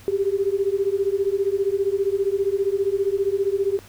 sine beating tone pair, 387.2 / 402.2 Hz, G4 / G4, -21 / +44 cents, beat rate 15 Hz, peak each -22 dBFS, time 0.08-3.79 s, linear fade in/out 0 ms, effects added 97 Hz sine -48 dBFS peak until 3.88 s + pink hiss -48 dBFS RMS until 3.88 s

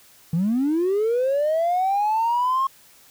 triangle linear sweep, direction up, 155.56 to 1086 Hz, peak -15 dBFS, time 0.33-2.67 s, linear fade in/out 5 ms, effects tanh soft clip ceiling -15 dBFS + white hiss -52 dBFS RMS until 3.1 s

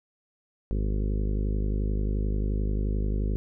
harmonic tone, 51.4 Hz, G#1, 17 cents flat, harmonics 1 / 2 / 3 / 4 / 5 / 6 / 7 / 8 / 9 / 10, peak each -25 / -33 / -38 / -36 / -40 / -44 / -41 / -42 / -47 / -50 dBFS, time 0.71-3.36 s, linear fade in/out 0 ms, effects none

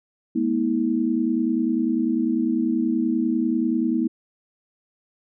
sine tone cluster, 211.1 / 241.3 / 320.9 Hz, G#3 / B3 / E4, +29 / -40 / -46 cents, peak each -27 / -22 / -23 dBFS, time 0.35-4.08 s, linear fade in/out 10 ms, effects none

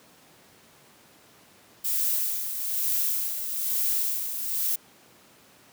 violet noise with tremolo, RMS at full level -25 dBFS, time 1.84-4.76 s, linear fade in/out 10 ms, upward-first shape sine, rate 1.1 Hz, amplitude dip 55%, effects pink hiss -55 dBFS RMS until 5.72 s + high-pass 150 Hz 12 dB/octave

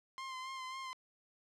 sawtooth tone with vibrato, 1046.5 Hz, C6, in tune, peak -38 dBFS, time 0.18-0.93 s, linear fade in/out 0 ms, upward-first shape sine, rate 3.7 Hz, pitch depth 31 cents each way, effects low-pass 6000 Hz 12 dB/octave + 13-bit

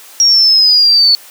sine exponential sweep, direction down, 5640 to 4435 Hz, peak -5 dBFS, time 0.2-1.15 s, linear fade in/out 0 ms, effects white hiss -37 dBFS RMS until 1.3 s + high-pass 400 Hz 12 dB/octave

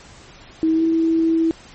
sine tone with pitch glide, 320.9 to 326.7 Hz, E4 to E4, -46 to -15 cents, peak -14 dBFS, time 0.63-1.51 s, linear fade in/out 0 ms, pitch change +31 cents, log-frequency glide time 0.74-0.83 s, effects pink hiss -44 dBFS RMS until 1.74 s + MP3 32 kbps

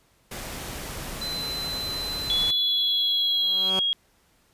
pink noise, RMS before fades -35 dBFS, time 0.31-2.51 s, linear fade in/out 5 ms
triangle tone, 4045 Hz, B7, 41 cents sharp, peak -28 dBFS, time 1.21-3.7 s, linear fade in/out 10 ms
sine tone with pitch glide, 3402 to 3280 Hz, G#7 to G#7, +41 to -22 cents, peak -21 dBFS, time 2.3-3.93 s, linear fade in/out 0 ms, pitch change -63 cents, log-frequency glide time 2.5-3.56 s
10% pulse tone with exponential growth, 189.5 Hz, F#3, 42 cents sharp, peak -18 dBFS, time 3.23-3.79 s, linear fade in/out 0 ms, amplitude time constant 120 ms
effects pink hiss -63 dBFS RMS until 4.53 s + resampled to 32000 Hz

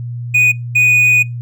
triangle tone bursts at uneven times, 2476 Hz, D#7, 9 cents flat, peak -6 dBFS, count 2, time 0.34-0.52 / 0.75-1.23 s, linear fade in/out 10 ms, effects noise-tail reverb RT60 0.2 s tail -24 dB re dry + added 120 Hz sine -21 dBFS peak until 1.41 s

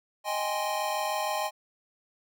square chord, Ab major seventh, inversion second, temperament equal, 622.3 / 784 / 830.6 / 1046.5 Hz, Eb5 / G5 / Ab5 / C6, 0 / 0 / 0 / 0 cents, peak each -34 / -36 / -33 / -35 dBFS, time 0.24-1.51 s, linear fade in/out 50 ms, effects none

